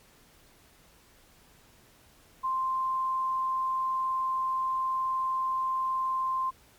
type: tone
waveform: sine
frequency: 1046.5 Hz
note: C6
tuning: in tune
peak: -26 dBFS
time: 2.43-6.51 s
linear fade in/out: 20 ms
effects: pink hiss -59 dBFS RMS until 6.78 s + MP3 96 kbps